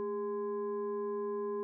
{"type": "tone with frequency modulation", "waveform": "sine", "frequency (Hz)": 407.2, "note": "G#4", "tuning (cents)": -34, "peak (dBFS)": -33, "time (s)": [0, 1.63], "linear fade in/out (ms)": 0, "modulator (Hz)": 625, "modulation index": 0.58, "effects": []}